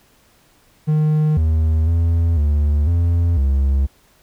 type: tone with pitch steps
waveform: triangle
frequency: 153.5 / 79.4 / 83.7 / 73.6 / 85.4 / 68.3 Hz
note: D#3 / D#2 / E2 / D2 / F2 / C#2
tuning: -23 / +36 / +27 / +4 / -38 / -25 cents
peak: -11 dBFS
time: 0.87-3.87 s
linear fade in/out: 20 ms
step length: 500 ms
effects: pink hiss -55 dBFS RMS until 4.22 s